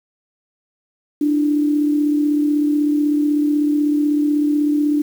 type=tone pair together; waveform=sine; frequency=295 / 331.1 Hz; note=D4 / E4; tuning=+8 / +8 cents; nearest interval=major second; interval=200 cents; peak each=-14 / -26 dBFS; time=1.21-5.02 s; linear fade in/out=5 ms; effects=7-bit